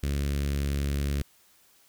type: tone with notch filter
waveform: sawtooth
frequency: 70.6 Hz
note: C#2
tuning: 32 cents sharp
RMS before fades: -28 dBFS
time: 0.03-1.22 s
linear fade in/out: 0 ms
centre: 860 Hz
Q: 0.57
effects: white hiss -61 dBFS RMS until 1.88 s